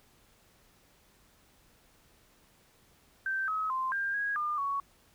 sine tone with pitch steps, 1559 / 1278 / 1043 / 1597 / 1648 / 1205 / 1116 Hz, G6 / D#6 / C6 / G6 / G#6 / D6 / C#6, -10 / +46 / -6 / +32 / -14 / +44 / +11 cents, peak -29 dBFS, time 3.26-4.8 s, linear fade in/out 2 ms, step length 220 ms, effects pink hiss -64 dBFS RMS until 5.14 s

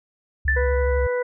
sine tone with vibrato, 68.1 Hz, C#2, 30 cents flat, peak -20 dBFS, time 0.45-1.07 s, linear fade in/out 5 ms, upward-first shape triangle, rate 12 Hz, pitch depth 89 cents each way
sine tone with exponential decay, 1763 Hz, A6, 3 cents sharp, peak -16 dBFS, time 0.48-0.92 s, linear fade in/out 2 ms, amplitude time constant 94 ms
harmonic tone, 493.9 Hz, B4, in tune, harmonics 1 / 2 / 3 / 4, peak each -21 / -33 / -33 / -34 dBFS, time 0.56-1.23 s, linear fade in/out 10 ms
effects none

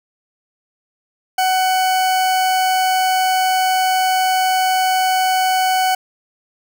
40% pulse tone, 748 Hz, F#5, 19 cents sharp, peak -13 dBFS, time 1.38-5.95 s, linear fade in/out 5 ms, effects none

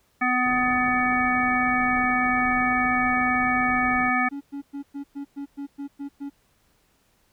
harmonic tone, 250.4 Hz, B3, 24 cents sharp, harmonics 1 / 3 / 5 / 7 / 9, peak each -26 / -26 / -26 / -26 / -26 dBFS, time 0.21-4.29 s, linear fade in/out 10 ms
pink low-pass noise, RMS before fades -39 dBFS, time 0.45-4.11 s, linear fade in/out 20 ms, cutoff 1600 Hz, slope 96 dB/octave
triangle tone bursts, 281.4 Hz, C#4, 26 cents sharp, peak -28 dBFS, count 10, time 4.31-6.3 s, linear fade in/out 20 ms, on 100 ms, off 110 ms
effects pink hiss -65 dBFS RMS until 7.32 s

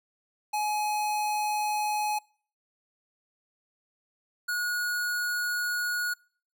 square tone pair in turn, 843 / 1450.8 Hz, G#5 / F#6, +26 / -34 cents, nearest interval major sixth, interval 940 cents, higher second, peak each -27 / -28 dBFS, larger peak first, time 0.53-2.19 / 4.48-6.14 s, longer neither, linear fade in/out 10 ms, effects noise-tail reverb RT60 0.5 s tail -26 dB re dry

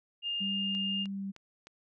sine tone, 2818 Hz, F7, 15 cents sharp, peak -31 dBFS, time 0.22-1.07 s, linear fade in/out 50 ms
sine tone with vibrato, 196 Hz, G3, in tune, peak -34 dBFS, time 0.4-1.32 s, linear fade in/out 20 ms, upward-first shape triangle, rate 1.8 Hz, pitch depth 9 cents each way
click train, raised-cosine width 0.2 ms, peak -32 dBFS, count 4, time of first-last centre 0.75-1.67 s, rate 3.26 Hz
effects none

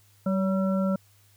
harmonic tone with a mistuned harmonic, 192.7 Hz, G3, 29 cents flat, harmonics 1 / 3 / 5 / 7, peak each -23 / -29 / -44 / -36 dBFS, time 0.26-0.96 s, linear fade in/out 5 ms, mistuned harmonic 3, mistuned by -34 cents, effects added 101 Hz sine -59 dBFS peak until 1.36 s + white hiss -62 dBFS RMS until 1.36 s

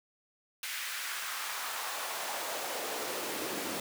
pink noise with high-pass filter sweep, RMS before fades -37 dBFS, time 0.63-3.8 s, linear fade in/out 2 ms, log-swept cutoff 2000 to 270 Hz, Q 1.5, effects none

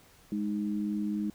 sine tone pair together, 207.7 / 311.2 Hz, G#3 / D#4, 0 / 0 cents, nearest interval perfect fifth, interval 700 cents, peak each -30 / -34 dBFS, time 0.32-1.3 s, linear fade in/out 2 ms, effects pink hiss -59 dBFS RMS until 1.34 s

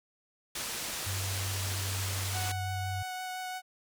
white low-pass noise, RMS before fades -37 dBFS, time 0.55-2.52 s, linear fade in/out 5 ms, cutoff 9400 Hz, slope 12 dB/octave
sine tone, 96 Hz, G2, 36 cents flat, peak -33 dBFS, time 1.06-3.03 s, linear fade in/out 10 ms
sawtooth tone with vibrato, 740 Hz, F#5, in tune, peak -32 dBFS, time 2.32-3.62 s, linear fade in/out 50 ms, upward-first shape triangle, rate 5.8 Hz, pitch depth 11 cents each way
effects none

